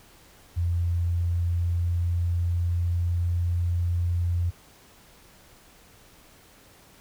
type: tone with pitch glide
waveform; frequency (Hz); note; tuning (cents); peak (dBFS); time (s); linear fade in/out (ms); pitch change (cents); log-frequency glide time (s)
sine; 86.2 to 87; F2 to F2; -22 to -6; -22; 0.56-4.51; 20; +16; 0.71-4
effects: pink hiss -54 dBFS RMS until 7 s